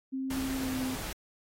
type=tone with pitch glide; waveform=sine; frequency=265 to 258.6 Hz; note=C4 to C4; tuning=+22 to -20 cents; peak=-31 dBFS; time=0.12-0.96 s; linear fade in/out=20 ms; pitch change=-42 cents; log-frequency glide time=0.6-0.75 s
type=noise; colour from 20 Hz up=pink; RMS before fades=-39 dBFS; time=0.3-1.13 s; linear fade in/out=5 ms
effects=AAC 48 kbps